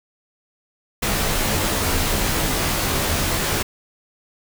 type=noise with comb filter; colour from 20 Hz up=pink; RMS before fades=-21 dBFS; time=1.02-3.63 s; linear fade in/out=10 ms; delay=17 ms; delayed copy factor=-0.85; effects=none